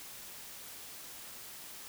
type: silence
effects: white hiss -48 dBFS RMS until 1.88 s